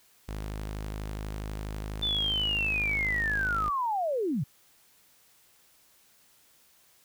sawtooth tone, 52.2 Hz, G#1, 10 cents sharp, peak -30 dBFS, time 0.28-3.7 s, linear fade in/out 10 ms
sine linear sweep, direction down, 3552 to 111.9 Hz, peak -26 dBFS, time 2.02-4.44 s, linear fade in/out 10 ms
effects white hiss -62 dBFS RMS until 7.04 s

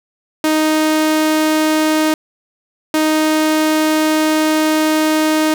sawtooth tone pair in turn, 311.1 / 311.1 Hz, D#4 / D#4, 0 / 0 cents, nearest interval unison, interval 0 cents, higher neither, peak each -8 dBFS, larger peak neither, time 0.44-2.14 / 2.94-5.54 s, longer second, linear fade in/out 2 ms, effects none

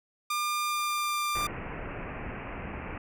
sawtooth tone with pitch glide, 1200 to 1191 Hz, D6 to D6, +37 to +24 cents, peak -24 dBFS, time 0.3-1.47 s, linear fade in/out 5 ms, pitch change -13 cents, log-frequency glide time 0.66-1.22 s
pink low-pass noise, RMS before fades -38 dBFS, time 1.35-2.98 s, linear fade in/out 5 ms, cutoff 2700 Hz, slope 96 dB/octave
effects none

